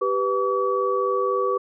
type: tone cluster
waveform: sine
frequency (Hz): 391.3 / 495.1 / 1141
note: G4 / B4 / C#6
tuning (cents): -3 / +4 / +50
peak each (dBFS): -24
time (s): 0.01-1.58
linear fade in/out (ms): 10
effects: none